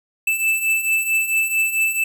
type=beating tone pair; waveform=square; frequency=2637 / 2641.5 Hz; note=E7 / E7; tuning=0 / +3 cents; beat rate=4.5 Hz; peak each=-24 / -19 dBFS; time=0.27-2.04 s; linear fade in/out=5 ms; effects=none